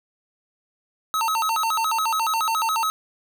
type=tone with vibrato; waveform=square; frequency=1076 Hz; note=C6; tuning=48 cents sharp; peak=-21 dBFS; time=1.14-2.9 s; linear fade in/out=0 ms; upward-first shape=square; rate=7.1 Hz; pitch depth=300 cents each way; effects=none